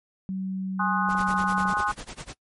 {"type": "tone with pitch glide", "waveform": "sine", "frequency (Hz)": [189.7, 188.28], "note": ["F#3", "F#3"], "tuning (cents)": [43, 30], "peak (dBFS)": -27, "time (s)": [0.29, 1.73], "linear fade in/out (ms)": 0, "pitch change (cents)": -13, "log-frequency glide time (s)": [0.42, 1.62]}
{"type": "chord", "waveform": "sine", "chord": "Ab dominant seventh", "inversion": "none", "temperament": "equal with one note detuned", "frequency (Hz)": [830.6, 1062.3, 1244.5, 1480], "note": ["Ab5", "C6", "Eb6", "Gb6"], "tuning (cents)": [0, 26, 0, 0], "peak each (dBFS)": -28, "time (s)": [0.79, 1.92], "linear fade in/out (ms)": 10}
{"type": "noise with tremolo", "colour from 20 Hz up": "pink", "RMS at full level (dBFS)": -36, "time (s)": [1.08, 2.35], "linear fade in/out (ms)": 50, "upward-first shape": "sine", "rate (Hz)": 10, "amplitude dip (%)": 95}
{"type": "clicks", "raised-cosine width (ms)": 1, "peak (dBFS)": -24, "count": 11, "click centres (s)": [1.088, 1.151, 1.34, 1.44, 1.523, 1.582, 1.655, 1.702, 1.738, 1.77, 1.803]}
{"effects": ["noise-tail reverb RT60 0.1 s tail -23 dB re dry", "MP3 48 kbps"]}